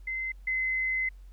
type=tone pair in turn; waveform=sine; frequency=2064 / 2050 Hz; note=C7 / C7; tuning=-24 / -36 cents; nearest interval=unison; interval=12 cents; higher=first; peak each=-30 / -26 dBFS; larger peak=second; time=0.07-0.32 / 0.47-1.09 s; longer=second; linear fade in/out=5 ms; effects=added 46 Hz sine -45 dBFS peak until 1.32 s + pink hiss -69 dBFS RMS until 1.32 s